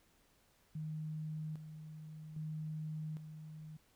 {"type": "tone with tremolo", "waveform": "sine", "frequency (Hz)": 155.3, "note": "D#3", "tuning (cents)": -3, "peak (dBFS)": -39, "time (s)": [0.75, 3.77], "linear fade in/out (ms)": 5, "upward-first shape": "square", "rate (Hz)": 0.62, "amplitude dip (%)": 60, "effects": ["pink hiss -71 dBFS RMS until 3.95 s"]}